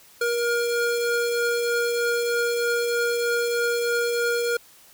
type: tone pair together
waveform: square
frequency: 474 / 1418.8 Hz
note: A#4 / F6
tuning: +29 / +27 cents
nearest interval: octave + perfect fifth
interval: 1898 cents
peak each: -23 / -29 dBFS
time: 0.21-4.57 s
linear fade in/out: 5 ms
effects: white hiss -52 dBFS RMS until 4.93 s